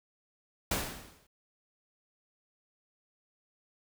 pink noise with exponential decay, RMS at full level -28 dBFS, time 0.71-1.27 s, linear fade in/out 5 ms, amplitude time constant 120 ms, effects none

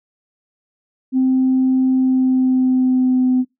sine tone with pitch glide, 260 to 254.5 Hz, C4 to C4, -11 to -48 cents, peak -11 dBFS, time 1.12-3.45 s, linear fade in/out 50 ms, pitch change -37 cents, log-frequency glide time 1.92-3.34 s, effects noise-tail reverb RT60 0.2 s tail -24 dB re dry + tanh soft clip ceiling -8 dBFS

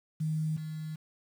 sine tone pair in turn, 156.4 / 156.4 Hz, D#3 / D#3, +9 / +9 cents, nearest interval unison, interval 0 cents, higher neither, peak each -28 / -35 dBFS, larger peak first, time 0.2-0.57 / 0.57-0.96 s, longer second, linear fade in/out 10 ms, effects 9-bit

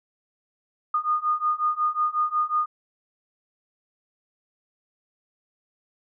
sine beating tone pair, 1223 / 1228.5 Hz, D#6 / D#6, -30 / -22 cents, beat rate 5.5 Hz, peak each -25 / -24 dBFS, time 0.94-2.66 s, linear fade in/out 5 ms, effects none

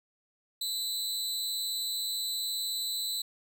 sawtooth tone with amplitude modulation, 4003 Hz, B7, 23 cents sharp, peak -25 dBFS, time 0.61-3.22 s, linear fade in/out 5 ms, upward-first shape sine, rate 261 Hz, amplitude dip 70%, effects none

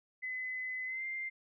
sine tone with pitch glide, 2023 to 2096 Hz, B6 to C7, +41 to +2 cents, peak -36 dBFS, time 0.22-1.3 s, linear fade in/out 20 ms, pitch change +61 cents, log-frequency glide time 0.85-1.04 s, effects none

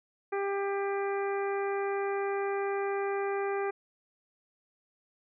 harmonic tone, 397.3 Hz, G4, 23 cents sharp, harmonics 1 / 2 / 3 / 4 / 5 / 6, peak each -30 / -36 / -40 / -42 / -44 / -46 dBFS, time 0.32-3.71 s, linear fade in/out 10 ms, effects none

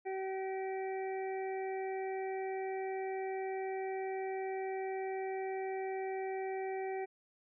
harmonic tone with a mistuned harmonic, 382 Hz, G4, 45 cents flat, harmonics 1 / 2 / 4 / 5 / 6, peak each -37 / -41 / -57 / -51 / -51 dBFS, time 0.05-7.06 s, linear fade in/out 20 ms, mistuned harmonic 6, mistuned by +19 cents, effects none

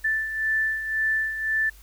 sine beating tone pair, 1760 / 1761.9 Hz, A6 / A6, 0 / +2 cents, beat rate 1.9 Hz, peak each -30 / -23 dBFS, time 0.04-1.7 s, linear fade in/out 10 ms, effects added 50 Hz sine -47 dBFS peak until 1.82 s + white hiss -54 dBFS RMS until 1.82 s

